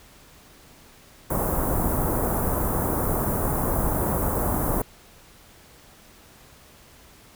pink band-stop noise, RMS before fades -24 dBFS, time 1.3-4.82 s, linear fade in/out 5 ms, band 1200 to 11000 Hz, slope 24 dB/octave, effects pink hiss -51 dBFS RMS until 7.35 s

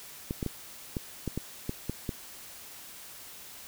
clicks, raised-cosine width 3 ms, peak -18 dBFS, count 9, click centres 0.309 / 0.428 / 0.463 / 0.968 / 1.277 / 1.376 / 1.694 / 1.896 / 2.092 s, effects white hiss -47 dBFS RMS until 3.67 s

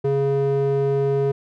square tone with band-pass filter, 138.59 Hz, C#3, in tune, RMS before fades -20 dBFS, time 0.04-1.32 s, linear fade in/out 10 ms, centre 350 Hz, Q 3.2, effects none

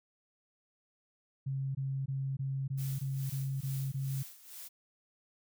sine tone bursts, 135.3 Hz, C#3, 42 cents flat, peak -32 dBFS, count 9, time 1.46-4.23 s, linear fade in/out 10 ms, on 290 ms, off 20 ms
blue noise with tremolo, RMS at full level -46 dBFS, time 2.77-4.69 s, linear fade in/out 20 ms, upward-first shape sine, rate 2.3 Hz, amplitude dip 75%
effects none

